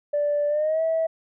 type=tone with pitch glide; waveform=sine; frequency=585 to 649.1 Hz; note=D5 to E5; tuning=-7 to -27 cents; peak=-19 dBFS; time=0.13-1.07 s; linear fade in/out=10 ms; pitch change=+180 cents; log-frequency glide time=0.48-0.82 s; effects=tanh soft clip ceiling -16 dBFS